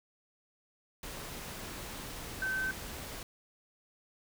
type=tone in noise; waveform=sine; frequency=1539 Hz; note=G6; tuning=32 cents flat; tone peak=-31 dBFS; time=2.42-2.71 s; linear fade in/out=2 ms; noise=pink; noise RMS=-43 dBFS; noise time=1.03-3.23 s; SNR=+9 dB; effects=none